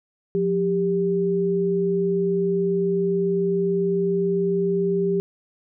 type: tone pair together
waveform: sine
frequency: 177.25 / 395.4 Hz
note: F3 / G4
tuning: +26 / +15 cents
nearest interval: octave + major second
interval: 1389 cents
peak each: -24 / -20 dBFS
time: 0.35-5.2 s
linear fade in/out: 0 ms
effects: none